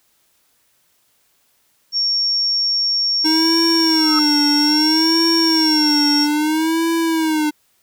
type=tone; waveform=sine; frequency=5510 Hz; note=F8; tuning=24 cents flat; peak=-15 dBFS; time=1.92-6.28 s; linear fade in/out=50 ms
type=tone with vibrato; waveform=square; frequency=311.1 Hz; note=D#4; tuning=in tune; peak=-16 dBFS; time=3.24-7.51 s; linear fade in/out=20 ms; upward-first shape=sine; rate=0.61 Hz; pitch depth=110 cents each way
type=tone with exponential growth; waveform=sine; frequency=1293 Hz; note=E6; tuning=34 cents flat; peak=-16 dBFS; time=3.86-4.19 s; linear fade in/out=1 ms; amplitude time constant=71 ms
effects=white hiss -61 dBFS RMS until 7.82 s